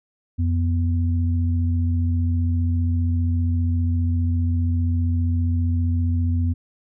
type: tone pair together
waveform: sine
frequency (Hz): 87.31 / 246.9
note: F2 / B3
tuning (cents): 0 / 0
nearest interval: octave + tritone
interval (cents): 1800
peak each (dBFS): -18 / -27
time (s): 0.38-6.54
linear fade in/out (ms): 20
effects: none